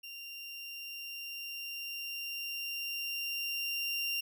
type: tone with level ramp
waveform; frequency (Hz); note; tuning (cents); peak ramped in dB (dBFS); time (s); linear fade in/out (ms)
30% pulse; 2778; F7; -10; -41 to -29; 0.03-4.21; 10
effects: none